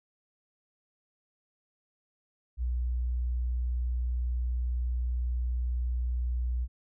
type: tone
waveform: sine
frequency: 61 Hz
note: B1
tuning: 21 cents flat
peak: -27 dBFS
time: 2.57-6.68 s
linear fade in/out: 50 ms
effects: none